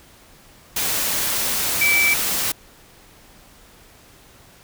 sine tone in noise, 2313 Hz, D7, 27 cents flat, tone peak -15 dBFS, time 1.81-2.14 s, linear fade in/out 5 ms, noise white, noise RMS -22 dBFS, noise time 0.76-2.52 s, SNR +4 dB, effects pink hiss -49 dBFS RMS until 4.63 s

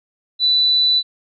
sine tone, 3978 Hz, B7, 12 cents sharp, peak -12 dBFS, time 0.39-1.03 s, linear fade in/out 50 ms, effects none

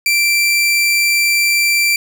sawtooth tone, 2349 Hz, D7, in tune, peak -8 dBFS, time 0.06-1.96 s, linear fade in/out 2 ms, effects none

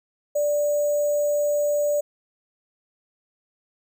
sine tone with sample-and-hold, 587.3 Hz, D5, in tune, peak -19 dBFS, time 0.35-2.01 s, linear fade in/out 10 ms, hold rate 7350 Hz, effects none

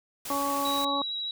white noise, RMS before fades -37 dBFS, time 0.25-0.85 s, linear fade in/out 5 ms
harmonic tone, 280.6 Hz, C#4, 21 cents sharp, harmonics 1 / 2 / 3 / 4, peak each -33 / -34 / -33 / -29 dBFS, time 0.3-1.02 s, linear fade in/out 2 ms
sine tone with vibrato, 3873 Hz, B7, 35 cents flat, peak -30 dBFS, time 0.65-1.31 s, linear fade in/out 2 ms, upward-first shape sine, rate 13 Hz, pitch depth 17 cents each way
effects none

